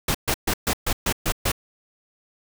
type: noise bursts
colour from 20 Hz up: pink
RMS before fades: -22 dBFS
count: 8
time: 0.08-1.518 s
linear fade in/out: 5 ms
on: 66 ms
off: 130 ms
effects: none